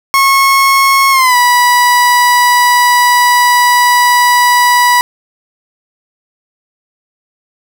30% pulse tone with pitch glide, 1092 to 978.5 Hz, C#6 to B5, -26 to -16 cents, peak -3 dBFS, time 0.14-5.01 s, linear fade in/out 0 ms, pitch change -190 cents, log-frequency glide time 1.11-1.36 s, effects none

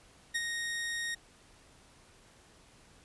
sawtooth tone with ADSR envelope, 1864.7 Hz, A#6, in tune, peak -25 dBFS, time 0.34-1.15 s, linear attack 16 ms, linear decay 38 ms, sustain -5 dB, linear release 9 ms, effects pink hiss -60 dBFS RMS until 3.04 s + resampled to 24000 Hz

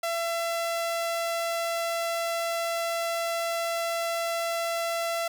sawtooth tone, 673 Hz, E5, 36 cents sharp, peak -23 dBFS, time 0.03-5.28 s, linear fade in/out 5 ms, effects none

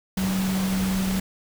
sine tone in noise, 189.7 Hz, F#3, 43 cents sharp, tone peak -22 dBFS, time 0.17-1.2 s, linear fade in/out 5 ms, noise pink, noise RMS -31 dBFS, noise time 0.17-1.2 s, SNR +6 dB, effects none

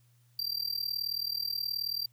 square tone with amplitude modulation, 4712 Hz, D8, 5 cents sharp, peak -28 dBFS, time 0.39-2.06 s, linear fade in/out 2 ms, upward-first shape sine, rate 38.7 Hz, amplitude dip 90%, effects added 120 Hz sine -62 dBFS peak until 2.12 s + white hiss -72 dBFS RMS until 2.12 s

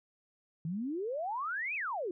sine exponential two-way sweep, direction up then down, 153 to 2637 to 333.1 Hz, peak -33 dBFS, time 0.65-2.11 s, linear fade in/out 2 ms, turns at 1.75 s, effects none

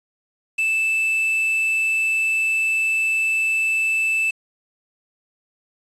triangle tone with quantisation, 2637 Hz, E7, in tune, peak -16 dBFS, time 0.58-4.31 s, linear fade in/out 10 ms, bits 6, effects resampled to 24000 Hz

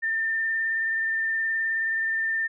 sine tone with vibrato, 1800 Hz, A6, 39 cents sharp, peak -23 dBFS, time 0.02-2.48 s, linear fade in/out 20 ms, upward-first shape sine, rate 19 Hz, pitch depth 14 cents each way, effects none

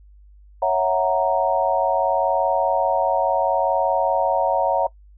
sine chord, F# dominant seventh, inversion second, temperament equal, 554.4 / 659.3 / 740 / 932.3 Hz, C#5 / E5 / F#5 / A#5, 0 / 0 / 0 / 0 cents, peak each -22 dBFS, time 0.62-4.87 s, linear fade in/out 5 ms, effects noise-tail reverb RT60 0.1 s tail -21 dB re dry + added 50 Hz sine -45 dBFS peak until 5.17 s

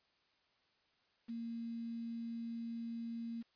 sine tone with quantisation, 231.2 Hz, A#3, 14 cents flat, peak -40 dBFS, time 1.28-3.43 s, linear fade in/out 20 ms, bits 10, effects white hiss -75 dBFS RMS until 3.55 s + resampled to 11025 Hz

